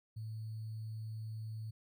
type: tone with sample-and-hold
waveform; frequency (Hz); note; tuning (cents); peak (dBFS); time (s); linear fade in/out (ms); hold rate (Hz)
sine; 110; A2; 0; -40; 0.16-1.71; 10; 4410
effects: none